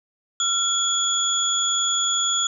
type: tone cluster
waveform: sine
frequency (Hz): 1362 / 3361 / 6930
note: F6 / G#7 / A8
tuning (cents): -44 / +20 / -27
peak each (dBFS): -28 / -22 / -23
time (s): 0.4-2.47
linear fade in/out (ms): 2
effects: none